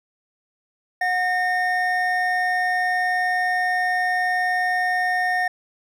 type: tone pair together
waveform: triangle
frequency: 729 / 1829.6 Hz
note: F#5 / A#6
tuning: -26 / -33 cents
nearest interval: octave + major third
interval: 1593 cents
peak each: -20 dBFS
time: 1.01-5.48 s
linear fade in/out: 5 ms
effects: none